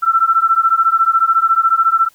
sine beating tone pair, 1332 / 1346 Hz, E6 / E6, +18 / +36 cents, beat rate 14 Hz, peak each -13 dBFS, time 0.02-2.09 s, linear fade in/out 20 ms, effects white hiss -52 dBFS RMS until 2.14 s

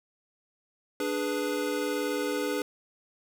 square chord, G# diminished, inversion second, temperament equal, 293.7 / 415.3 / 493.9 Hz, D4 / G#4 / B4, 0 / 0 / 0 cents, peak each -33 dBFS, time 1-2.62 s, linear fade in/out 2 ms, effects 11-bit

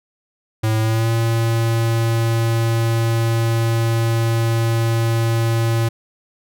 square tone with pitch glide, 110 to 114.61 Hz, A2 to A#2, 0 to -29 cents, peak -16 dBFS, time 0.63-5.89 s, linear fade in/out 10 ms, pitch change +71 cents, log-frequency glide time 0.8-1.1 s, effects none

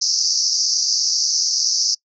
white band-pass noise, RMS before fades -19 dBFS, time 0.01-1.95 s, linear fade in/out 10 ms, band 4700 to 6100 Hz, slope 96 dB/octave, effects noise-tail reverb RT60 0.1 s tail -25 dB re dry

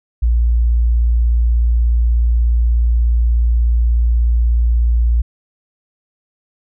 sine tone, 58.3 Hz, A#1, 1 cent sharp, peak -10 dBFS, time 0.22-5.22 s, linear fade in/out 10 ms, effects none

